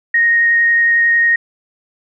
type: tone with vibrato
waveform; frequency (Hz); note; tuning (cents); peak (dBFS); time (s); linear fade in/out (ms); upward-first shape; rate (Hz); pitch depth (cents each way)
sine; 1864.7; A#6; 0; -9; 0.14-1.36; 5; triangle; 11; 9
effects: none